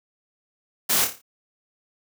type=noise with echo; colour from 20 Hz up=white; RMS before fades=-21 dBFS; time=0.89-1.05 s; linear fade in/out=10 ms; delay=28 ms; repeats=6; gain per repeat=-6 dB; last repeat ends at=1.218 s; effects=high-pass 80 Hz 12 dB/octave